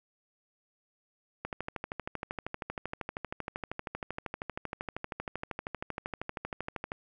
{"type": "click train", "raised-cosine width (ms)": 0.5, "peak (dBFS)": -20, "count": 71, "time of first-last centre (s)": [1.45, 6.919], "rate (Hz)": 12.8, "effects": []}